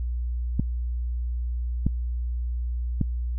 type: clicks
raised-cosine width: 5 ms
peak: -9 dBFS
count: 3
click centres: 0.596 / 1.866 / 3.013 s
effects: added 60 Hz sine -25 dBFS peak until 3.38 s